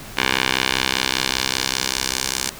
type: tone with band-pass filter sweep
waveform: 10% pulse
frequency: 65.1 Hz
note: C2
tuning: 8 cents flat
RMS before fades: -22 dBFS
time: 0.17-2.5 s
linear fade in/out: 5 ms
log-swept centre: 2600 to 6900 Hz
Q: 1.1
effects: pink hiss -37 dBFS RMS until 2.59 s